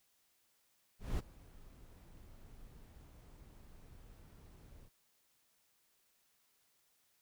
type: noise with ADSR envelope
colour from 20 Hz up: brown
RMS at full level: -35 dBFS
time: 0.99-4.9 s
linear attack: 200 ms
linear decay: 19 ms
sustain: -22 dB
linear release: 55 ms
effects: white hiss -75 dBFS RMS until 7.21 s